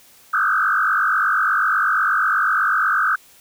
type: tone with frequency modulation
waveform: sine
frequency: 1391 Hz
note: F6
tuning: 7 cents flat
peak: -15 dBFS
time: 0.33-3.16 s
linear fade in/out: 10 ms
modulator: 48.2 Hz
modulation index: 3.9
effects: white hiss -50 dBFS RMS until 3.4 s